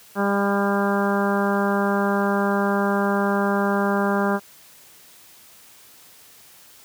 harmonic tone, 200 Hz, G3, 35 cents sharp, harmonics 1 / 2 / 3 / 4 / 5 / 6 / 7 / 8, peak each -22 / -25 / -27 / -28 / -29 / -30 / -30 / -31 dBFS, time 0.15-4.4 s, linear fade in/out 50 ms, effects white hiss -49 dBFS RMS until 6.84 s + high-pass 60 Hz 12 dB/octave

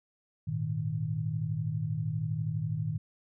sine chord, Ab suspended second, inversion none, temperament equal with one note detuned, 104.13 / 116.54 / 155.56 Hz, Ab2 / Bb2 / Eb3, +5 / 0 / 0 cents, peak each -36 / -34 / -32 dBFS, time 0.47-2.98 s, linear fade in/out 10 ms, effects none

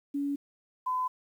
sine tone pair in turn, 283.2 / 1013.6 Hz, C#4 / B5, +37 / +45 cents, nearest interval octave + minor seventh, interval 2208 cents, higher second, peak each -28 / -27 dBFS, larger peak second, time 0.14-0.36 / 0.86-1.08 s, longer neither, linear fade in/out 10 ms, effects 10-bit

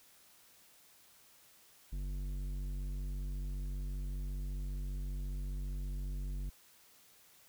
sine tone with tanh clipping, 47.39 Hz, F#1, 42 cents sharp, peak -38 dBFS, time 1.92-6.5 s, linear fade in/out 10 ms, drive 12 dB, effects white hiss -63 dBFS RMS until 7.48 s

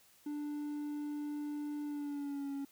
triangle tone with pitch glide, 294.7 to 278.2 Hz, D4 to C#4, +6 to +6 cents, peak -35 dBFS, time 0.26-2.65 s, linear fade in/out 5 ms, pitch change -100 cents, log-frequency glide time 1.84-2.52 s, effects white hiss -65 dBFS RMS until 2.71 s

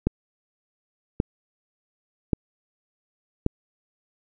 click train, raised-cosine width 3 ms, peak -7 dBFS, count 4, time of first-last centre 0.07-3.464 s, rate 0.884 Hz, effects none

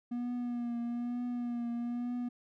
triangle tone with vibrato, 240.3 Hz, B3, 47 cents flat, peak -31 dBFS, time 0.11-2.29 s, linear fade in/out 10 ms, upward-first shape triangle, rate 1.1 Hz, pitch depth 35 cents each way, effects none

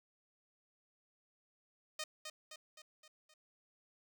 5% pulse tone with echo, 618 Hz, D#5, 12 cents flat, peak -28 dBFS, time 1.99-2.04 s, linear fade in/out 5 ms, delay 260 ms, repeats 5, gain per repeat -5 dB, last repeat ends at 3.34 s, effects none

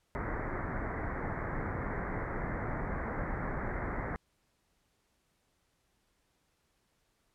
pink low-pass noise, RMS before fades -36 dBFS, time 0.15-4.16 s, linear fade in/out 0 ms, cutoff 2100 Hz, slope 96 dB/octave, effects pink hiss -75 dBFS RMS until 7.34 s + low-pass 12000 Hz 12 dB/octave

